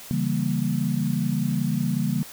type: chord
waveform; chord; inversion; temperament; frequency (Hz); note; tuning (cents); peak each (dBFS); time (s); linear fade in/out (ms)
sine; C# diminished seventh; none; equal with one note detuned; 139.56 / 164.81 / 196 / 233.1; C#3 / E3 / G3 / Bb3; +12 / 0 / 0 / 0; -27; 0.11-2.23; 0
effects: white hiss -42 dBFS RMS until 2.32 s